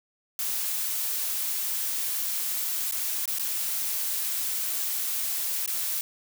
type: noise with dropouts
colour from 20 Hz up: blue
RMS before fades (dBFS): -29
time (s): 0.39-6.01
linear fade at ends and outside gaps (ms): 1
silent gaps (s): 2.912-2.922 / 3.256-3.277 / 3.386-3.395 / 5.661-5.676
effects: none